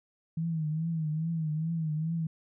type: tone with vibrato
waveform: sine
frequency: 159.5 Hz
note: D#3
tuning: 43 cents sharp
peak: -28 dBFS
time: 0.37-2.27 s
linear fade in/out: 5 ms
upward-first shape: triangle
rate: 2.4 Hz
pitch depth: 95 cents each way
effects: none